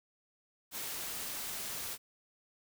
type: noise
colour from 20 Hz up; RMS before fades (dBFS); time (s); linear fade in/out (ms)
white; -40; 0.71-1.98; 50
effects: none